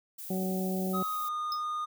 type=noise; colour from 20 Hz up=violet; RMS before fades=-42 dBFS; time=0.18-1.29 s; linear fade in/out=10 ms
type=harmonic tone; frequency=187.7 Hz; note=F#3; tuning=25 cents sharp; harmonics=1 / 2 / 3 / 4; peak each=-30 / -36 / -40 / -42 dBFS; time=0.3-1.03 s; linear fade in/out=5 ms
type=tone with pitch glide; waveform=triangle; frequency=1263 to 1224.9 Hz; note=D#6 to D#6; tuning=+26 to -27 cents; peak=-29 dBFS; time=0.93-1.86 s; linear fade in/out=20 ms; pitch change=-53 cents; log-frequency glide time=1.04-1.29 s
type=tone with exponential decay; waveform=square; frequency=5120 Hz; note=D#8; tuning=49 cents sharp; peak=-31 dBFS; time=1.52-1.64 s; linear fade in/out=1 ms; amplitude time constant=25 ms
effects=none